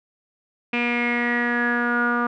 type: tone with low-pass filter sweep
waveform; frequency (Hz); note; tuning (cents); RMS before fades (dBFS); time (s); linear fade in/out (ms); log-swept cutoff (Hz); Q
sawtooth; 240; B3; -49; -22; 0.73-2.27; 5; 2500 to 1300; 9.9
effects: none